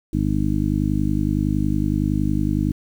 harmonic tone, 50.8 Hz, G#1, 38 cents flat, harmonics 1 / 2 / 3 / 4 / 5 / 6, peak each -25 / -25 / -25 / -25 / -25 / -25 dBFS, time 0.13-2.72 s, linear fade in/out 5 ms, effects 8-bit

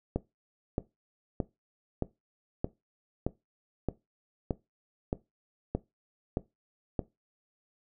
click train, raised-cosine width 2 ms, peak -15 dBFS, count 12, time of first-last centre 0.16-6.992 s, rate 1.61 Hz, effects noise-tail reverb RT60 0.2 s tail -18 dB re dry

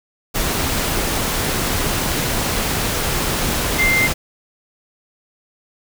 sine tone in noise, 2093 Hz, C7, in tune, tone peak -14 dBFS, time 3.78-4.08 s, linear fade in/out 20 ms, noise pink, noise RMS -20 dBFS, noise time 0.34-4.14 s, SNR +3 dB, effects none

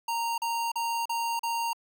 square tone bursts, 927 Hz, A#5, 10 cents flat, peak -28 dBFS, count 5, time 0.08-1.732 s, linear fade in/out 5 ms, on 300 ms, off 38 ms, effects none

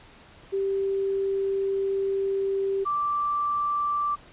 sine tone pair in turn, 390.8 / 1171.1 Hz, G4 / D6, -5 / -5 cents, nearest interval octave + perfect fifth, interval 1900 cents, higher second, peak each -23 dBFS, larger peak neither, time 0.52-2.85 / 2.85-4.16 s, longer first, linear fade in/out 20 ms, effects pink hiss -51 dBFS RMS until 4.32 s + resampled to 8000 Hz

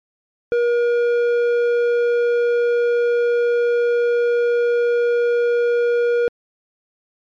square tone with low-pass filter, 477.1 Hz, A#4, 40 cents sharp, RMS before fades -17 dBFS, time 0.52-6.28 s, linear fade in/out 0 ms, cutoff 1500 Hz, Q 0.56, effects MP3 64 kbps

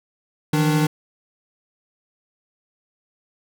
square tone cluster, 155.1 / 168.1 / 297.5 Hz, D#3 / E3 / D4, -5 / +34 / +22 cents, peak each -19 / -28 / -22 dBFS, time 0.53-0.87 s, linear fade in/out 5 ms, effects none

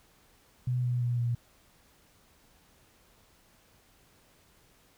sine tone with pitch steps, 124.8 / 122.94 / 121.11 / 119.3 Hz, B2 / B2 / B2 / A#2, +19 / -7 / -33 / +41 cents, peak -26 dBFS, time 0.67-1.35 s, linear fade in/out 5 ms, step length 170 ms, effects pink hiss -63 dBFS RMS until 4.97 s

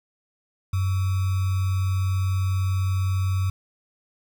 sine tone with sample-and-hold, 94.5 Hz, F#2, 37 cents sharp, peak -20 dBFS, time 0.73-3.5 s, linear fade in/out 5 ms, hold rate 1225 Hz, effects none

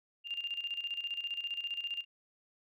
sine tone with tremolo, 2800 Hz, F7, 4 cents sharp, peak -33 dBFS, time 0.24-2.05 s, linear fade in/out 50 ms, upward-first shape square, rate 15 Hz, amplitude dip 65%, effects none

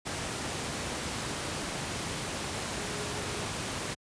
sine tone in noise, 415.3 Hz, G#4, in tune, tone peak -43 dBFS, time 2.78-3.46 s, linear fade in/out 20 ms, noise pink, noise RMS -34 dBFS, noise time 0.05-3.95 s, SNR -12 dB, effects high-pass 80 Hz 12 dB/octave + resampled to 22050 Hz

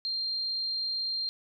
sine tone, 4186 Hz, C8, in tune, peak -29 dBFS, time 0.05-1.29 s, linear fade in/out 0 ms, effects none

